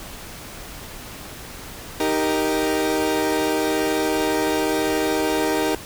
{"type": "chord", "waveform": "30% pulse", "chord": "Eb major", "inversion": "none", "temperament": "equal", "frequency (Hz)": [311.1, 392, 466.2], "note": ["Eb4", "G4", "Bb4"], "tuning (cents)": [0, 0, 0], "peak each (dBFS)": [-20, -22, -22], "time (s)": [2, 5.75], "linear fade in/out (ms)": 2, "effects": ["pink hiss -37 dBFS RMS until 5.85 s"]}